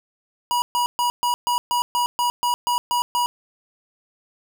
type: tone bursts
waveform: square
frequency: 968 Hz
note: B5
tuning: 35 cents flat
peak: -19 dBFS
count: 12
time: 0.51-3.26 s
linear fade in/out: 0 ms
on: 110 ms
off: 130 ms
effects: none